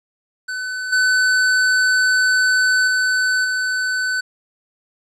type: tone with level steps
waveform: square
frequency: 1509 Hz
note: F#6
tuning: 34 cents sharp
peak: -24 / -14 / -16 / -19 dBFS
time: 0.48-4.21 s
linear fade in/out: 10 ms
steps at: 0.92 / 2.87 / 3.44 s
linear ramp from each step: 10 ms
effects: resampled to 22050 Hz + 9-bit